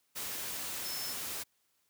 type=tone in noise; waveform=sine; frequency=5274 Hz; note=E8; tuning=in tune; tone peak=-40 dBFS; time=0.84-1.14 s; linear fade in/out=20 ms; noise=white; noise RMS=-39 dBFS; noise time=0.15-1.44 s; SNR=-4 dB; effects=white hiss -75 dBFS RMS until 1.89 s + high-pass 60 Hz 12 dB/octave